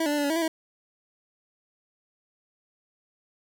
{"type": "tone with pitch steps", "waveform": "25% pulse", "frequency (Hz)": [325.2, 291.9, 295, 289.9, 283.7, 321.8, 334.6, 320.7], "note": ["E4", "D4", "D4", "D4", "C#4", "E4", "E4", "E4"], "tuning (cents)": [-23, -10, 8, -22, 40, -42, 26, -48], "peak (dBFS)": -20, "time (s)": [0, 0.48], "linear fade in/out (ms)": 5, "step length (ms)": 60, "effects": []}